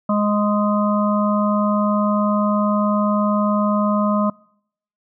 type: harmonic tone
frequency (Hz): 207.7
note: G#3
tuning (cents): 0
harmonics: 1 / 3 / 5 / 6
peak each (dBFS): -17 / -22 / -24 / -25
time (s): 0.09-4.3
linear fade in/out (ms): 5
effects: noise-tail reverb RT60 0.7 s tail -26 dB re dry